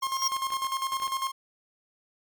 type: tone with exponential growth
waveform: square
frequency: 5600 Hz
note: F8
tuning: 4 cents sharp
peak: -23 dBFS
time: 0.01-0.28 s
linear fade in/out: 5 ms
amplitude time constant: 58 ms
type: tone with tremolo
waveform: 45% pulse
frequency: 1069 Hz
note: C6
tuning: 37 cents sharp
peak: -26 dBFS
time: 0.02-1.32 s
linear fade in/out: 10 ms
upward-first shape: square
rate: 10 Hz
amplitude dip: 60%
type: clicks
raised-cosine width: 0.3 ms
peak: -28 dBFS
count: 9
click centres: 0.319 / 0.365 / 0.504 / 0.536 / 0.646 / 0.933 / 1 / 1.033 / 1.079 s
effects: none